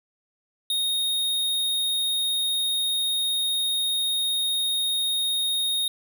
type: tone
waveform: square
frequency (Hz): 3717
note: A#7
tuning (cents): -6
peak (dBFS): -23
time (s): 0.7-5.88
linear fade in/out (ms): 2
effects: none